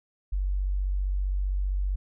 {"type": "tone", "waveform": "sine", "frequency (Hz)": 47.65, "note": "G1", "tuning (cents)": -48, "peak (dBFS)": -24, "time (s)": [0.32, 1.96], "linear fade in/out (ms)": 10, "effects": []}